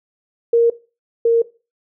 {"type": "tone pair in turn", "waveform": "sine", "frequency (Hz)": [466.5, 462.7], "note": ["A#4", "A#4"], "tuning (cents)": [1, -13], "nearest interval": "unison", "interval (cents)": 14, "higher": "first", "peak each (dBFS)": [-9, -10], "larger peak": "first", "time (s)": [[0.53, 0.7], [1.25, 1.42]], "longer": "neither", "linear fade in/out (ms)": 5, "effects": ["noise-tail reverb RT60 0.3 s tail -18 dB re dry"]}